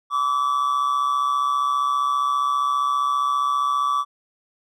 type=tone with amplitude modulation; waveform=triangle; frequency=1151 Hz; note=D6; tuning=35 cents flat; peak=-14 dBFS; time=0.1-4.05 s; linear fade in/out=50 ms; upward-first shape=sine; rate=135 Hz; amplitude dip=60%; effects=none